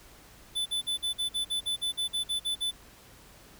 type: tone bursts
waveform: square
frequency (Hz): 3500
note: A7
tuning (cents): -10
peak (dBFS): -28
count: 14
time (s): 0.55-2.714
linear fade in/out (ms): 20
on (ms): 110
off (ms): 48
effects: added 50 Hz sine -60 dBFS peak until 3.59 s + pink hiss -54 dBFS RMS until 3.59 s